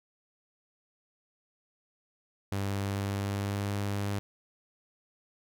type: tone with pitch glide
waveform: sawtooth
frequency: 99.1 to 100.89 Hz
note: G2 to G#2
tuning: +19 to -50 cents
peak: -26 dBFS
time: 2.52-4.19 s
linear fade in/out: 0 ms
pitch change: +31 cents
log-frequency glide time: 2.83-3.71 s
effects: none